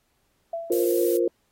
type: tone with exponential decay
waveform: sine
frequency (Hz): 669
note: E5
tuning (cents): +25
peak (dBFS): -25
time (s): 0.53-1.04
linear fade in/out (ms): 5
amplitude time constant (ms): 110
type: chord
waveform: sine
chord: F suspended fourth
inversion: none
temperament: equal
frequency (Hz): 349.2 / 466.2 / 523.3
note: F4 / Bb4 / C5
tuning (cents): 0 / 0 / 0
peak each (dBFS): -22 / -24 / -27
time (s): 0.7-1.28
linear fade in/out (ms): 5
type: noise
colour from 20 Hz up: violet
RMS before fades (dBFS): -32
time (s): 0.72-1.17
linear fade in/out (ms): 0
effects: pink hiss -70 dBFS RMS until 1.51 s + AAC 48 kbps